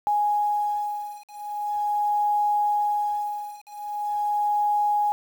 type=beating tone pair; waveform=sine; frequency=830.6 / 831.02 Hz; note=G#5 / G#5; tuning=0 / +1 cents; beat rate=0.42 Hz; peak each=-25 dBFS; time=0.07-5.12 s; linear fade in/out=0 ms; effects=8-bit